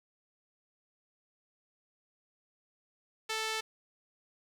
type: tone with band-pass filter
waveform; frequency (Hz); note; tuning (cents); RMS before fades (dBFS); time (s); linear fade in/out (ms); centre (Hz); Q
sawtooth; 440.2; A4; +1; -35; 3.29-3.61; 10; 3600; 0.69
effects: 10-bit